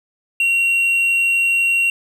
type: tone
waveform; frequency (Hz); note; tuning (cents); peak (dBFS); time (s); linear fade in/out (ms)
triangle; 2746; F7; -30; -12; 0.4-1.9; 2
effects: none